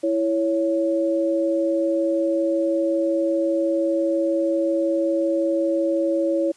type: tone pair together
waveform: sine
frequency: 330.9 / 556.5 Hz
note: E4 / C#5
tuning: +7 / +7 cents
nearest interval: major sixth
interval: 900 cents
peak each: -21 dBFS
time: 0.03-6.52 s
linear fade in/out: 10 ms
effects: white hiss -54 dBFS RMS until 6.56 s + resampled to 22050 Hz